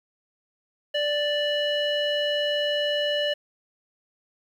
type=tone with low-pass filter; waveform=square; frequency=587.3 Hz; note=D5; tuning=in tune; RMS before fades=-25 dBFS; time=0.94-3.34 s; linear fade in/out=10 ms; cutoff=3000 Hz; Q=3.9; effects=9-bit